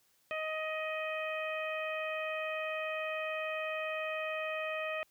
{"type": "harmonic tone with a mistuned harmonic", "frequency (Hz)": 627, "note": "D#5", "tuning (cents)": 13, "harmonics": [1, 2, 3, 4, 5], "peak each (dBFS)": [-37, -42, -42, -40, -50], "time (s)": [0.31, 5.03], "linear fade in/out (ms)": 0, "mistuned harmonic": 5, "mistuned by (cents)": -23, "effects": ["white hiss -71 dBFS RMS until 5.1 s", "high-pass 60 Hz 12 dB/octave"]}